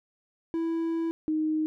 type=tone pair in turn; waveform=triangle / sine; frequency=329.6 / 311.1 Hz; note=E4 / D#4; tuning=0 / 0 cents; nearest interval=minor second; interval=100 cents; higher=first; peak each=-24 dBFS; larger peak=neither; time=0.54-1.11 / 1.28-1.66 s; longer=first; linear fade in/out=0 ms; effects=none